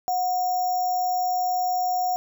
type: tone with sample-and-hold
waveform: sine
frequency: 731 Hz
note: F#5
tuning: 21 cents flat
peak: -21 dBFS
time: 0.08-2.16 s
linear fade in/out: 0 ms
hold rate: 6300 Hz
effects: none